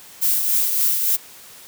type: noise with tremolo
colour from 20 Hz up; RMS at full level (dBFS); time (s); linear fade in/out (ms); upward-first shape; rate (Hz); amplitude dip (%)
violet; -17; 0.21-1.17; 20; triangle; 3.5; 45
effects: white hiss -43 dBFS RMS until 1.67 s + high-pass 60 Hz 12 dB/octave